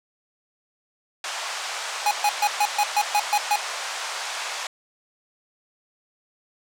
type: band-pass noise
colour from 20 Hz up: pink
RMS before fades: -31 dBFS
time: 1.24-4.67 s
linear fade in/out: 2 ms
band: 710 to 8000 Hz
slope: 24 dB/octave
type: tone bursts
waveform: square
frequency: 830.6 Hz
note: G#5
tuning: in tune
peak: -18 dBFS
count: 9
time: 2.06-3.559 s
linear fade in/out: 2 ms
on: 51 ms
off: 130 ms
effects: none